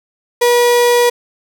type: tone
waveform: 35% pulse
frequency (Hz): 482.5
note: B4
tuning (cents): -40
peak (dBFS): -7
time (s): 0.41-1.1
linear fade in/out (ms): 10
effects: none